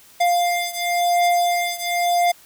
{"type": "beating tone pair", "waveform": "square", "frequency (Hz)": [700, 700.95], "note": ["F5", "F5"], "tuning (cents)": [4, 6], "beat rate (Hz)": 0.95, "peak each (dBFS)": [-20, -22], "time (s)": [0.2, 2.32], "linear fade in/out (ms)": 10, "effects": ["white hiss -49 dBFS RMS until 2.45 s"]}